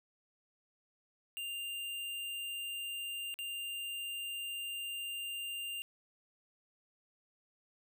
square tone with dropouts, 2794 Hz, F7, in tune, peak -39 dBFS, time 1.37-5.82 s, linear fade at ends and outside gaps 0 ms, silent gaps 3.341-3.389 s, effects none

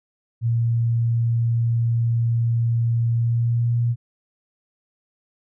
sine tone with pitch glide, 116.54 to 118.65 Hz, A#2 to A#2, 0 to +31 cents, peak -17 dBFS, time 0.41-3.96 s, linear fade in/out 50 ms, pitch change +31 cents, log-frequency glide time 3.13-3.77 s, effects none

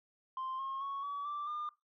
sine tone with pitch steps, 1046.5 / 1076.5 / 1107.4 / 1139.2 / 1171.9 / 1205.6 Hz, C6 / C6 / C#6 / C#6 / D6 / D6, 0 / +49 / -2 / +47 / -4 / +45 cents, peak -35 dBFS, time 0.37-1.69 s, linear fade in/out 2 ms, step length 220 ms, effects noise-tail reverb RT60 0.2 s tail -19 dB re dry + tanh soft clip ceiling -34 dBFS

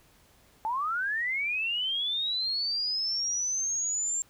sine linear sweep, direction up, 850 to 7400 Hz, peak -27 dBFS, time 0.65-4.22 s, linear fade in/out 0 ms, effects pink hiss -61 dBFS RMS until 4.29 s

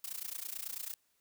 blue noise with amplitude modulation, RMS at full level -38 dBFS, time 0.04-0.94 s, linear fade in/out 2 ms, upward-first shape sine, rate 29.1 Hz, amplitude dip 90%, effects white hiss -75 dBFS RMS until 1.2 s

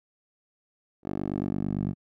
10% pulse tone with band-pass filter sweep, 48.9 Hz, G1, 4 cents flat, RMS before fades -30 dBFS, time 1.03-1.95 s, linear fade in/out 50 ms, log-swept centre 400 to 170 Hz, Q 1.4, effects none

